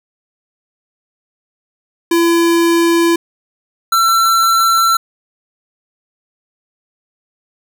square tone pair in turn, 337.4 / 1347.1 Hz, E4 / E6, +40 / +37 cents, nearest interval 2 octaves, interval 2397 cents, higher second, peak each -10 dBFS, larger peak neither, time 2.11-3.16 / 3.92-4.97 s, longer neither, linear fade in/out 5 ms, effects none

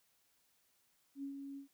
sine tone with ADSR envelope, 277.2 Hz, C#4, in tune, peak -39 dBFS, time 1.15-1.68 s, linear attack 81 ms, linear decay 100 ms, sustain -5 dB, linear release 110 ms, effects white hiss -75 dBFS RMS until 1.73 s

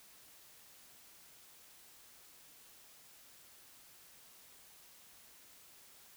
silence, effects white hiss -60 dBFS RMS until 6.16 s

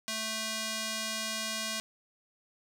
square tone with band-pass filter, 220 Hz, A3, in tune, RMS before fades -35 dBFS, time 0.08-1.8 s, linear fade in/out 0 ms, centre 5600 Hz, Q 0.75, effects none

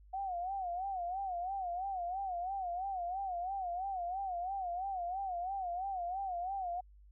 sine tone with vibrato, 740 Hz, F#5, in tune, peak -35 dBFS, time 0.13-6.81 s, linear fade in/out 10 ms, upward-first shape sine, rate 3 Hz, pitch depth 120 cents each way, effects added 50 Hz sine -56 dBFS peak until 7.11 s

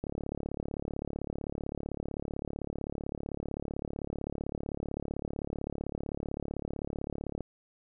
click train, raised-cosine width 2 ms, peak -22 dBFS, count 264, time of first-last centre 0.04-7.407 s, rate 35.7 Hz, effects none

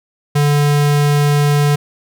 square tone, 145.7 Hz, D3, 13 cents flat, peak -11 dBFS, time 0.35-1.76 s, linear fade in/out 10 ms, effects none

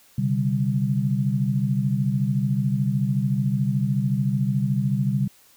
sine chord, C suspended second, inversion none, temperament equal with one note detuned, 130.81 / 144.48 / 196 Hz, C3 / D3 / G3, 0 / -28 / 0 cents, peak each -23 / -25 / -24 dBFS, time 0.18-5.28 s, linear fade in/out 5 ms, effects white hiss -55 dBFS RMS until 5.56 s

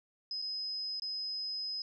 sine tone with dropouts, 5060 Hz, D#8, 28 cents sharp, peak -35 dBFS, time 0.31-1.82 s, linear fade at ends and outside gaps 2 ms, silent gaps 0.418-0.422 / 0.998-1.02 s, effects none

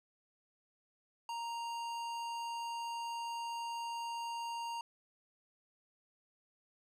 sine tone with hard clipping, 932.3 Hz, A#5, in tune, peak -40 dBFS, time 1.29-4.81 s, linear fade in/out 2 ms, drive 15 dB, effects none

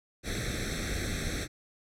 pink noise with comb filter, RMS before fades -33 dBFS, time 0.23-1.48 s, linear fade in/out 50 ms, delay 0.51 ms, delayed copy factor +0.95, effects low-pass 9000 Hz 12 dB/octave

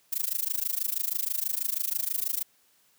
violet noise with amplitude modulation, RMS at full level -26 dBFS, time 0.12-2.43 s, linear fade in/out 10 ms, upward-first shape sine, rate 26.2 Hz, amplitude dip 95%, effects white hiss -65 dBFS RMS until 2.98 s + high-pass 80 Hz 12 dB/octave

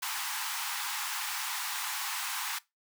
pink high-pass noise, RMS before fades -35 dBFS, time 0.02-2.59 s, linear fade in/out 10 ms, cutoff 800 Hz, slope 96 dB/octave, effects noise-tail reverb RT60 0.2 s tail -20 dB re dry

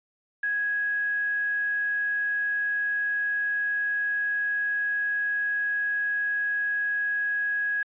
sine tone with quantisation, 1661.2 Hz, G#6, in tune, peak -24 dBFS, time 0.43-7.83 s, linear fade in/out 5 ms, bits 7, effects resampled to 8000 Hz

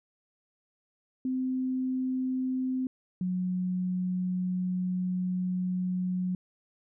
sine tone pair in turn, 258.1 / 182.5 Hz, C4 / F#3, -23 / -24 cents, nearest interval tritone, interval 601 cents, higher first, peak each -27 dBFS, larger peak neither, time 1.25-2.87 / 3.21-6.35 s, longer second, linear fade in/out 2 ms, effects none

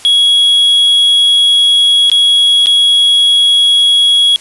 triangle tone with dropouts, 3330 Hz, G#7, 4 cents sharp, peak -4 dBFS, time 0.05-4.36 s, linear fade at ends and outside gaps 0 ms, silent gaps 2.099-2.116 / 2.659-2.669 s, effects white hiss -35 dBFS RMS until 4.4 s + resampled to 24000 Hz

